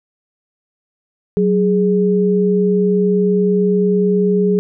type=tone pair together; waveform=sine; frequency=186.39 / 415.3 Hz; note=F#3 / G#4; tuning=+13 / 0 cents; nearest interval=octave + major second; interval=1387 cents; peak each=-14 dBFS; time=1.37-4.59 s; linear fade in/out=0 ms; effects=none